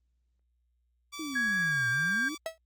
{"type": "tone with vibrato", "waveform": "10% pulse", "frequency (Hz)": 1150, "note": "D6", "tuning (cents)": -37, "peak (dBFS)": -31, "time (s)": [1.12, 2.38], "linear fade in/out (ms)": 20, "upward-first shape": "square", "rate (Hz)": 2.5, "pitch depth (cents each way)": 9}
{"type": "exponential two-way sweep", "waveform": "sine", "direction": "down then up", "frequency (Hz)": [327.2, 116.54, 327.2], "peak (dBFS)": -35, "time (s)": [1.19, 2.35], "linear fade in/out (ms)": 5, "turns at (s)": 1.89}
{"type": "tone with pitch glide", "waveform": "sine", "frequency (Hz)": [1661.2, 1598.1], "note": ["G#6", "G6"], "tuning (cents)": [0, 33], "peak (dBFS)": -26, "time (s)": [1.35, 2.29], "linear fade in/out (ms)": 10, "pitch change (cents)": -67, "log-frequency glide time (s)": [1.6, 1.87]}
{"type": "tone with exponential decay", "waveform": "45% pulse", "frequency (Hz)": 649, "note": "E5", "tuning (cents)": -27, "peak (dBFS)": -28, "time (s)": [2.46, 2.58], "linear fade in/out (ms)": 1, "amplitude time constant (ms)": 25}
{"effects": ["added 60 Hz sine -70 dBFS peak until 2.65 s", "Opus 32 kbps"]}